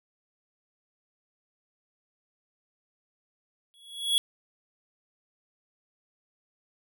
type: tone with exponential growth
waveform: square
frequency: 3355 Hz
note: G#7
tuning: 17 cents sharp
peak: -19 dBFS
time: 3.74-4.18 s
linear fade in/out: 0 ms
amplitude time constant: 94 ms
effects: none